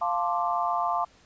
sine chord, D minor seventh, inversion first, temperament equal, 698.5 / 880 / 1046.5 / 1174.7 Hz, F5 / A5 / C6 / D6, 0 / 0 / 0 / 0 cents, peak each -28 / -30 / -30 / -30 dBFS, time 0.01-1.05 s, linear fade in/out 10 ms, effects pink hiss -58 dBFS RMS until 1.25 s + resampled to 16000 Hz

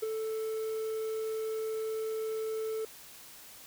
triangle tone with ADSR envelope, 440 Hz, A4, in tune, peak -25 dBFS, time 0.02-2.85 s, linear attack 13 ms, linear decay 11 ms, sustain -5 dB, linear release 3 ms, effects white hiss -51 dBFS RMS until 3.66 s

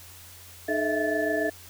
sine tone cluster, 304.7 / 429.3 / 639 / 666 / 1743 Hz, D#4 / A4 / D#5 / E5 / A6, -36 / -43 / +46 / +18 / -17 cents, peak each -30 dBFS, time 0.68-1.5 s, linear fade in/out 10 ms, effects added 88 Hz sine -51 dBFS peak until 1.69 s + white hiss -48 dBFS RMS until 1.69 s

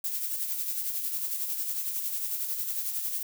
violet noise with tremolo, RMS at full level -30 dBFS, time 0.04-3.23 s, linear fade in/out 5 ms, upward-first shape sine, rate 11 Hz, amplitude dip 45%, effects none

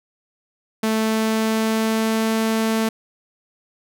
sawtooth tone with pitch glide, 220 to 222.3 Hz, A3 to A3, 0 to +18 cents, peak -14 dBFS, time 0.83-2.89 s, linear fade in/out 5 ms, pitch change +18 cents, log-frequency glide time 0.95-2.33 s, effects none

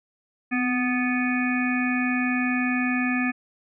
harmonic tone with a mistuned harmonic, 247.5 Hz, B3, 4 cents sharp, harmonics 1 / 3 / 5 / 7 / 9 / 10, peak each -23 / -34 / -35 / -29 / -33 / -31 dBFS, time 0.51-3.32 s, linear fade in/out 20 ms, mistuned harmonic 1, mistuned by +32 cents, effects none

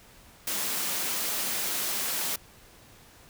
white high-pass noise, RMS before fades -30 dBFS, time 0.47-2.36 s, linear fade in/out 5 ms, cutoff 150 Hz, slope 96 dB/octave, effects pink hiss -54 dBFS RMS until 3.29 s

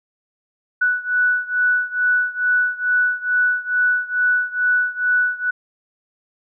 sine beating tone pair, 1480 / 1482.3 Hz, F#6 / F#6, 0 / +3 cents, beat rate 2.3 Hz, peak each -18 / -20 dBFS, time 0.81-5.51 s, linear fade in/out 10 ms, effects none

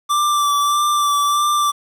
square tone with vibrato, 1171 Hz, D6, 5 cents flat, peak -15 dBFS, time 0.09-1.72 s, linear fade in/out 20 ms, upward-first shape sine, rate 1.6 Hz, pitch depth 21 cents each way, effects resampled to 32000 Hz + 8-bit

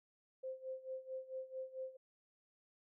sine tone with tremolo, 522 Hz, C5, 4 cents flat, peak -40 dBFS, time 0.43-1.97 s, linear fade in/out 10 ms, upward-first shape sine, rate 4.5 Hz, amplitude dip 85%, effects none

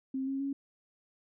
sine tone with pitch steps, 265.3 / 270.9 / 276.6 Hz, C4 / C#4 / C#4, +24 / -40 / -4 cents, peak -31 dBFS, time 0.14-0.53 s, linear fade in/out 5 ms, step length 130 ms, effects none

